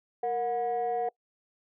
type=tone pair together; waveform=sine; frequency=466.2 / 728 Hz; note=A#4 / F#5; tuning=0 / -28 cents; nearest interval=minor sixth; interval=772 cents; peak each=-29 / -27 dBFS; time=0.23-1.09 s; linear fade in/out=5 ms; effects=noise-tail reverb RT60 0.1 s tail -24 dB re dry + tanh soft clip ceiling -23 dBFS